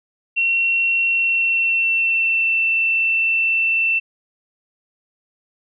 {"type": "tone with pitch glide", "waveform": "sine", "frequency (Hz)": [2726, 2679], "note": ["F7", "E7"], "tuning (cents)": [-43, 27], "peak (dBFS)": -15, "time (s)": [0.36, 4], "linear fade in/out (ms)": 20, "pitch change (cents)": -30, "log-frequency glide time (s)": [1.06, 2.59], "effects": []}